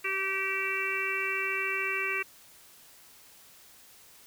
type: harmonic tone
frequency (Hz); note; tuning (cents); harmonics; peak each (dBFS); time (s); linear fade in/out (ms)
386.2; G4; -26; 1 / 3 / 4 / 5 / 6 / 7; -38 / -38 / -38 / -36 / -32 / -34; 0.04-2.23; 10
effects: white hiss -55 dBFS RMS until 4.26 s